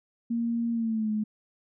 sine tone with pitch glide, 233.1 to 213.8 Hz, A#3 to A3, 0 to -49 cents, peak -25 dBFS, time 0.3-1.24 s, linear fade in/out 10 ms, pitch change -149 cents, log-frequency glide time 0.72-1.11 s, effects none

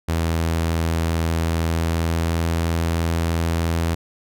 sawtooth tone with pitch glide, 82.3 to 83.11 Hz, E2 to E2, -2 to +15 cents, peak -15 dBFS, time 0.08-3.95 s, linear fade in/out 10 ms, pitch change +17 cents, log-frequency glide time 1.61-2.48 s, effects none

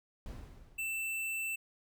brown noise with exponential decay, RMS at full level -41 dBFS, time 0.26-1.32 s, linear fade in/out 1 ms, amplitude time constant 230 ms
square tone, 2665 Hz, E7, 18 cents sharp, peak -35 dBFS, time 0.78-1.56 s, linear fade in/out 10 ms
effects none

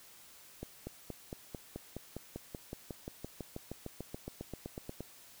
accelerating click train, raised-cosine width 2 ms, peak -27 dBFS, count 27, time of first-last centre 0.63-5.006 s, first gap 240 ms, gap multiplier 0.97, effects white hiss -57 dBFS RMS until 5.4 s

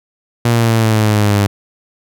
sawtooth exponential sweep, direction down, 119 to 100.1 Hz, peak -6 dBFS, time 0.45-1.47 s, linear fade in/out 5 ms, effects none

